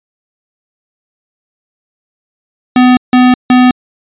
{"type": "tone bursts", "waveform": "square", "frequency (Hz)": 251.1, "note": "B3", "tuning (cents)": 29, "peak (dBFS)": -4, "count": 3, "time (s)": [2.76, 3.71], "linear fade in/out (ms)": 2, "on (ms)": 210, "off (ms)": 160, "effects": ["resampled to 8000 Hz"]}